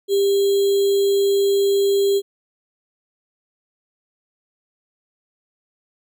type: tone with sample-and-hold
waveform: sine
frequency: 397.1 Hz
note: G4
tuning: 22 cents sharp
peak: -14 dBFS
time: 0.08-2.22 s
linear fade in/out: 50 ms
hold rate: 3675 Hz
effects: none